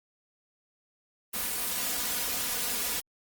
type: noise with comb filter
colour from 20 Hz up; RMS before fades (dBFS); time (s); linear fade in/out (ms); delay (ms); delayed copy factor
white; -31; 1.33-3.01; 20; 4.1; +0.7
effects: Opus 24 kbps